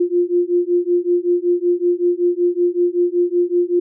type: beating tone pair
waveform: sine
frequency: 349.2 / 354.5 Hz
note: F4 / F4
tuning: 0 / +26 cents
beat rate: 5.3 Hz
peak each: -17 dBFS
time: 0-3.8 s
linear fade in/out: 10 ms
effects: none